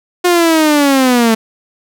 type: linear sweep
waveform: sawtooth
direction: down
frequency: 359.7 to 219.8 Hz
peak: -4 dBFS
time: 0.24-1.35 s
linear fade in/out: 10 ms
effects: none